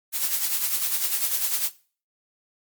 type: noise with tremolo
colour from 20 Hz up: blue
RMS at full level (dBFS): -22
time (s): 0.12-1.71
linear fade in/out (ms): 50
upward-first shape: triangle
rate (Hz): 10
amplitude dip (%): 65
effects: noise-tail reverb RT60 0.4 s tail -19 dB re dry + Opus 48 kbps